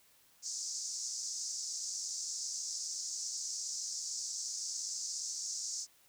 white band-pass noise, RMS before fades -40 dBFS, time 0.42-5.87 s, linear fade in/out 50 ms, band 5100 to 7200 Hz, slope 48 dB/octave, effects white hiss -66 dBFS RMS until 6.08 s

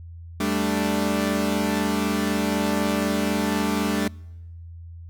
sawtooth chord, G suspended second, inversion none, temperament equal, 196 / 220 / 293.7 Hz, G3 / A3 / D4, 0 / 0 / 0 cents, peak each -22 dBFS, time 0.4-4.08 s, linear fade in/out 5 ms, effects noise-tail reverb RT60 1.0 s tail -26 dB re dry + added 84 Hz sine -37 dBFS peak until 5.09 s

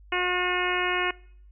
harmonic tone, 360.4 Hz, F#4, 45 cents flat, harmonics 1 / 2 / 3 / 4 / 5 / 6 / 7 / 8, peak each -30 / -33 / -31 / -32 / -32 / -31 / -32 / -33 dBFS, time 0.12-1.11 s, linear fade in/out 5 ms, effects noise-tail reverb RT60 0.6 s tail -23 dB re dry + added 50 Hz sine -48 dBFS peak until 1.51 s

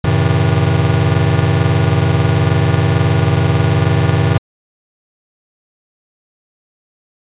square chord, F# diminished seventh, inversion none, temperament just, 92.5 / 111 / 133.2 / 159.84 Hz, F#2 / A2 / C3 / Eb3, 0 / +16 / +31 / +47 cents, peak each -17 dBFS, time 0.04-4.38 s, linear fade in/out 5 ms, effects resampled to 8000 Hz

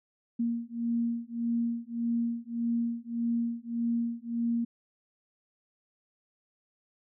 sine beating tone pair, 233.1 / 234.8 Hz, A#3 / A#3, 0 / +13 cents, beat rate 1.7 Hz, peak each -31 dBFS, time 0.39-4.65 s, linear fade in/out 10 ms, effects none

